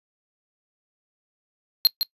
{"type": "tone with echo", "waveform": "square", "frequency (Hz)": 4200, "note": "C8", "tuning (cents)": 6, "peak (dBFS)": -12, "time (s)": [1.85, 1.87], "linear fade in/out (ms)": 0, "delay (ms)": 160, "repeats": 1, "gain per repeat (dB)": -8, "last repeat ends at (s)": 2.03, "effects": ["noise-tail reverb RT60 0.1 s tail -21 dB re dry", "resampled to 32000 Hz"]}